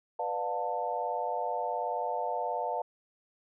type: chord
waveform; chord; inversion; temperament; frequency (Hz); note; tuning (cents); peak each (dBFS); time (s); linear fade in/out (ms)
sine; B half-diminished seventh; none; just; 493.9 / 592.7 / 711.2 / 889; B4 / D5 / F5 / A5; 0 / +16 / +31 / +18; -37 / -37 / -34 / -34; 0.19-2.82; 5
effects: none